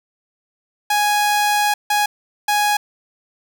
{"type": "tone bursts at uneven times", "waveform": "sawtooth", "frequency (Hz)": 830.6, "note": "G#5", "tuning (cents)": 0, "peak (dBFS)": -11, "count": 3, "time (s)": [[0.9, 1.74], [1.9, 2.06], [2.48, 2.77]], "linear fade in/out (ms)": 5, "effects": ["8-bit"]}